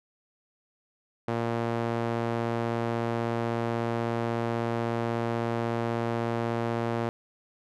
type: tone with band-pass filter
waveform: sawtooth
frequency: 116.3 Hz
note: A#2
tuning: 4 cents flat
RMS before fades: -29 dBFS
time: 1.28-7.09 s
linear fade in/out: 0 ms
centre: 600 Hz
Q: 0.63
effects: none